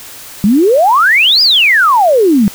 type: exponential two-way sweep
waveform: sine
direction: up then down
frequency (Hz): 189.4 to 5090 to 189.4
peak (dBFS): -5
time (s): 0.44-2.48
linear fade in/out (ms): 0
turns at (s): 1.42
effects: white hiss -31 dBFS RMS until 2.54 s